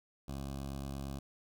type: tone with notch filter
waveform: 15% pulse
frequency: 68.5 Hz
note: C#2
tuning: 20 cents flat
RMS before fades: -41 dBFS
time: 0.28-1.19 s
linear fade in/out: 5 ms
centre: 1900 Hz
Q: 1.2
effects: none